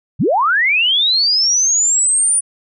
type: linear sweep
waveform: sine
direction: up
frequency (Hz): 82.41 to 9510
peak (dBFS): -11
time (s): 0.19-2.41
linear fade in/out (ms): 20
effects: none